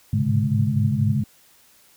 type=tone cluster; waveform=sine; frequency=103.8 / 108.1 / 131.5 / 143.9 / 210.6 Hz; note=G#2 / A2 / C3 / D3 / G#3; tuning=0 / -30 / +9 / -35 / +24 cents; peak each=-24 dBFS; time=0.13-1.24 s; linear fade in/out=5 ms; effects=white hiss -55 dBFS RMS until 1.96 s